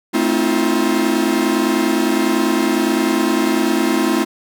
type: chord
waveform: 45% pulse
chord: F dominant seventh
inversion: first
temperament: equal with one note detuned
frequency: 220 / 261.6 / 319.3 / 349.2 Hz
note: A3 / C4 / Eb4 / F4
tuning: 0 / 0 / +45 / 0 cents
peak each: -21 / -20 / -19 / -20 dBFS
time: 0.13-4.25 s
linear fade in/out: 20 ms
effects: none